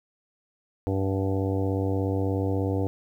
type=harmonic tone with a mistuned harmonic; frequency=96.7 Hz; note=G2; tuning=23 cents flat; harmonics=1 / 2 / 3 / 4 / 5 / 6 / 7 / 8 / 9; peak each=-26 / -37 / -29 / -34 / -31 / -42 / -39 / -42 / -43 dBFS; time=0.87-2.87 s; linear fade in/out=0 ms; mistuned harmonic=8; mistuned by=-51 cents; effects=10-bit